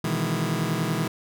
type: chord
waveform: sawtooth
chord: E major seventh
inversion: second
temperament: just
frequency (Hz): 123.61 / 154.51 / 164.81 / 206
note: B2 / D#3 / E3 / G#3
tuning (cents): +2 / -12 / 0 / -14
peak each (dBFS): -27 / -25 / -23 / -27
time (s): 0.04-1.08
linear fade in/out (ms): 5
effects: none